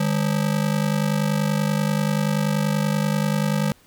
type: ring-modulated tone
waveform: square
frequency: 177.1 Hz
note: F3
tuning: 24 cents sharp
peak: -17 dBFS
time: 0-3.72 s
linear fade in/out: 2 ms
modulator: 25.2 Hz
effects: pink hiss -55 dBFS RMS until 3.86 s